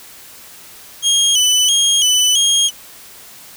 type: tone with vibrato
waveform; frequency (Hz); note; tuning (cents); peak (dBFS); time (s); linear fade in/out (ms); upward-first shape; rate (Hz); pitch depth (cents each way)
25% pulse; 3120; G7; -9; -7; 1.02-2.71; 50; square; 1.5; 71
effects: white hiss -39 dBFS RMS until 3.56 s